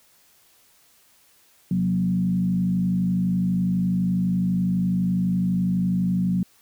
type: tone with frequency modulation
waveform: sine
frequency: 182.5 Hz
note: F#3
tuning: 24 cents flat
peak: -19 dBFS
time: 1.71-6.43 s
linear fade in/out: 2 ms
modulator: 52 Hz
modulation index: 0.7
effects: white hiss -58 dBFS RMS until 6.61 s